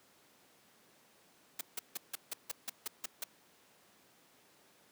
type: noise bursts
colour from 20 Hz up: white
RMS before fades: -38 dBFS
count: 10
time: 1.59-3.24 s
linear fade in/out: 5 ms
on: 21 ms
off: 160 ms
effects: pink hiss -65 dBFS RMS until 4.91 s + high-pass 200 Hz 12 dB/octave